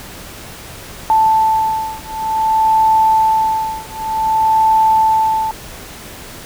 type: beating tone pair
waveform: sine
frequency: 880 / 880.54 Hz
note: A5 / A5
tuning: 0 / +1 cents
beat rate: 0.54 Hz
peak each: -14 dBFS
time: 1.1-5.51 s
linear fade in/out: 0 ms
effects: pink hiss -33 dBFS RMS until 6.45 s